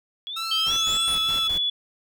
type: exponential sweep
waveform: sine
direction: up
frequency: 3322 to 9550 Hz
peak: -30 dBFS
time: 0.27-1.15 s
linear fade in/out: 0 ms
type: tone with vibrato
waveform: sawtooth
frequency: 1318.5 Hz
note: E6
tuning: in tune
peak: -26 dBFS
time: 0.36-1.48 s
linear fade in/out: 10 ms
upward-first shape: sine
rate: 3.3 Hz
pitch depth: 23 cents each way
type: tone with pitch glide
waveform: sine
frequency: 3154 to 3420 Hz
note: G7 to A7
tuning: +10 to -50 cents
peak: -21 dBFS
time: 0.51-1.7 s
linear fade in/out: 5 ms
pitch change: +140 cents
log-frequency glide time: 0.67-0.72 s
type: noise with tremolo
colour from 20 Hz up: pink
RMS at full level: -37 dBFS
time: 0.66-1.58 s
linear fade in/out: 5 ms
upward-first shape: square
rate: 4.8 Hz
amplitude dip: 75%
effects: none